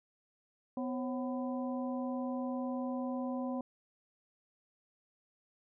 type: harmonic tone with a mistuned harmonic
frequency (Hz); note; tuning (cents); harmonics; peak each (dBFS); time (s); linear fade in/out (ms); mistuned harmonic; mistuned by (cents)
251; B3; +28; 1 / 2 / 3 / 4; -35 / -41 / -45 / -47; 0.77-3.61; 2; 2; +130
effects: none